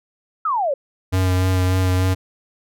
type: exponential sweep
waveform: sine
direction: down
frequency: 1343 to 523.3 Hz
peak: -17 dBFS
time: 0.45-0.74 s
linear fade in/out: 5 ms
type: tone with vibrato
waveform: square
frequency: 92.6 Hz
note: F#2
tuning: 2 cents sharp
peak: -16 dBFS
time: 1.12-2.15 s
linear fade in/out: 20 ms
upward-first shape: sine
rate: 3.4 Hz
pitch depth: 18 cents each way
effects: none